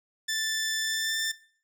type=tone with pitch glide; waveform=15% pulse; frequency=1763 to 1782.5 Hz; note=A6 to A6; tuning=+3 to +22 cents; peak=-21 dBFS; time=0.28-1.32 s; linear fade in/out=10 ms; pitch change=+19 cents; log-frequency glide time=0.81-1.17 s; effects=noise-tail reverb RT60 0.5 s tail -19 dB re dry